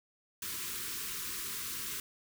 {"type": "band-stop noise", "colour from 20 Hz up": "white", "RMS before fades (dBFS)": -39, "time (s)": [0.42, 2], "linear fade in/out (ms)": 2, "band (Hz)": [460, 990], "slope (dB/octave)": 96, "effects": []}